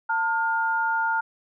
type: tone pair together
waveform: sine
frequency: 899 / 1416.8 Hz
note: A5 / F6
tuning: +37 / +24 cents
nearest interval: minor sixth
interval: 787 cents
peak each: -24 dBFS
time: 0.09-1.21 s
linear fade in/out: 10 ms
effects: none